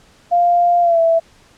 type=tone with pitch glide; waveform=sine; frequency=698.5 to 661.2 Hz; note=F5 to E5; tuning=0 to +5 cents; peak=-10 dBFS; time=0.31-1.2 s; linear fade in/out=20 ms; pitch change=-95 cents; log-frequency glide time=0.81-1 s; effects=pink hiss -50 dBFS RMS until 1.57 s + low-pass 8000 Hz 12 dB/octave